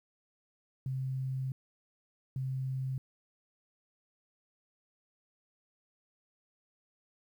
sine tone bursts at uneven times, 131.7 Hz, C3, 12 cents sharp, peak -32 dBFS, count 2, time 0.86-1.52 / 2.36-2.98 s, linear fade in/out 2 ms, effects 11-bit

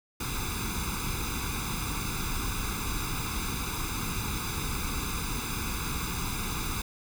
pink noise with comb filter, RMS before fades -32 dBFS, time 0.2-6.82 s, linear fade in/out 5 ms, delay 0.81 ms, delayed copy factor +0.95, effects none

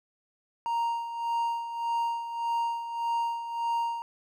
triangle tone with tremolo, 932 Hz, A#5, 1 cent flat, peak -23 dBFS, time 0.66-4.02 s, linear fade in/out 0 ms, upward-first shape sine, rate 1.7 Hz, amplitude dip 65%, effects none

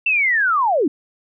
sine linear sweep, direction down, 2711 to 251.9 Hz, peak -14 dBFS, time 0.06-0.88 s, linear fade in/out 5 ms, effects none

